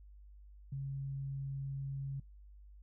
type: tone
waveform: sine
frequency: 136.9 Hz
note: C#3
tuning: 21 cents flat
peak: -37 dBFS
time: 0.72-2.2 s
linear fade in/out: 5 ms
effects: noise-tail reverb RT60 0.2 s tail -24 dB re dry + added 50 Hz sine -53 dBFS peak until 2.82 s